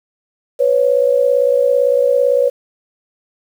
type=tone pair together; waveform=sine; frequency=496.6 / 554.4 Hz; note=B4 / C#5; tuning=+9 / 0 cents; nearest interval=major second; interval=191 cents; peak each=-13 dBFS; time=0.59-2.5 s; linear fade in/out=20 ms; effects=7-bit